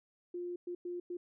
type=tone bursts at uneven times; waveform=sine; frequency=352.6 Hz; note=F4; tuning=17 cents sharp; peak=-37 dBFS; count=4; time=0.34-0.56 / 0.67-0.75 / 0.85-1 / 1.1-1.17 s; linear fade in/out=5 ms; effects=none